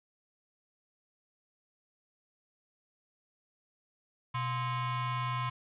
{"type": "ring-modulated tone", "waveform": "45% pulse", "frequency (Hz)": 584, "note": "D5", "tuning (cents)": -10, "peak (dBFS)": -28, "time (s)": [4.34, 5.5], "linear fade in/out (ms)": 10, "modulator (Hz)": 459, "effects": ["resampled to 8000 Hz", "10-bit"]}